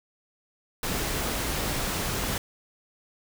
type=noise; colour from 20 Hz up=pink; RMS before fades=-29 dBFS; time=0.83-2.38 s; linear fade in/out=2 ms; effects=none